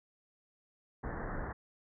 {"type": "low-pass noise", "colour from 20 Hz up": "pink", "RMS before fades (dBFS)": -39, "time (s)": [1.03, 1.53], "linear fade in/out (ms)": 10, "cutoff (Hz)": 1900, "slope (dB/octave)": 96, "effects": []}